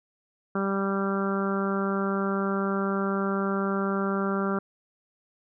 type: harmonic tone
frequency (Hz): 196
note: G3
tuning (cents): 0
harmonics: 1 / 2 / 3 / 4 / 5 / 6 / 7 / 8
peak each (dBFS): -27 / -30 / -35 / -39 / -40 / -35 / -33 / -42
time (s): 0.55-4.59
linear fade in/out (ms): 5
effects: none